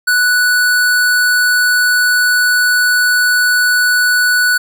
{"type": "tone", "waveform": "square", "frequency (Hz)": 1480, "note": "F#6", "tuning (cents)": 0, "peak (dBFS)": -10, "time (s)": [0.07, 4.58], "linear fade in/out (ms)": 10, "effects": []}